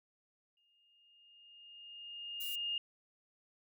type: tone with exponential growth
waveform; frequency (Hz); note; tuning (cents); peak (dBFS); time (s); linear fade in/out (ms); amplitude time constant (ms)
sine; 2833; F7; +24; -33; 0.57-2.78; 2; 480
type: noise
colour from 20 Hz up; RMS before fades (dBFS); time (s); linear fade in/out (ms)
violet; -44; 2.4-2.56; 10
effects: none